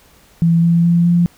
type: tone with pitch steps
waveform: sine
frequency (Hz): 167.4 / 169.25 / 171.11 / 173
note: E3 / E3 / F3 / F3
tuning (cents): +27 / +46 / -35 / -16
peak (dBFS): -9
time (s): 0.42-1.26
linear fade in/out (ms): 0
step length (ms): 210
effects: pink hiss -49 dBFS RMS until 1.37 s